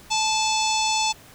harmonic tone with a mistuned harmonic, 872 Hz, A5, 16 cents flat, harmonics 1 / 3 / 4 / 5 / 6 / 7 / 8 / 9, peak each -23 / -28 / -29 / -30 / -31 / -31 / -32 / -33 dBFS, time 0.1-1.13 s, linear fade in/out 20 ms, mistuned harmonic 6, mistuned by +18 cents, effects pink hiss -48 dBFS RMS until 1.34 s

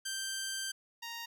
10% pulse tone pair in turn, 1568 / 932.3 Hz, G6 / A#5, 0 / 0 cents, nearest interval major sixth, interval 900 cents, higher first, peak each -27 / -32 dBFS, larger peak first, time 0.05-0.72 / 1.02-1.26 s, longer first, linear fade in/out 10 ms, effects none

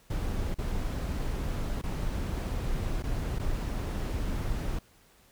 brown noise with dropouts, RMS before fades -31 dBFS, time 0.1-4.79 s, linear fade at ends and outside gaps 5 ms, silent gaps 0.544-0.585 / 1.816-1.836 / 3.024-3.037 / 3.387-3.395 s, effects pink hiss -61 dBFS RMS until 5.31 s

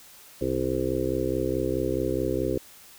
harmonic tone, 64.7 Hz, C2, 19 cents flat, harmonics 1 / 2 / 4 / 5 / 6 / 7 / 8, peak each -35 / -34 / -33 / -30 / -29 / -33 / -31 dBFS, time 0.41-2.58 s, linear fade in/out 5 ms, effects white hiss -50 dBFS RMS until 2.98 s

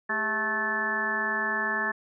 harmonic tone with a mistuned harmonic, 217.9 Hz, A3, 17 cents flat, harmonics 1 / 2 / 3 / 4 / 5 / 6 / 7 / 8, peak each -38 / -38 / -39 / -36 / -34 / -38 / -38 / -27 dBFS, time 0.09-1.92 s, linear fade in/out 10 ms, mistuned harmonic 2, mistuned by -130 cents, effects none

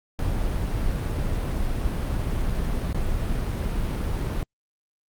brown noise with dropouts, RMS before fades -25 dBFS, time 0.19-4.43 s, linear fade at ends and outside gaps 1 ms, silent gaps 2.93-2.945 s, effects Opus 48 kbps

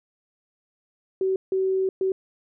sine tone bursts at uneven times, 380 Hz, F#4, 46 cents sharp, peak -20 dBFS, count 3, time 1.21-1.36 / 1.52-1.89 / 2.01-2.12 s, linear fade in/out 2 ms, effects none

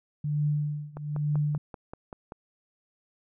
sine tone with tremolo, 148.3 Hz, D3, 17 cents sharp, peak -22 dBFS, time 0.24-1.58 s, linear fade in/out 5 ms, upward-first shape triangle, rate 1.1 Hz, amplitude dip 95%
click train, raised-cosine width 1 ms, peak -25 dBFS, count 8, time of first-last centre 0.97-2.321 s, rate 5.18 Hz
effects none

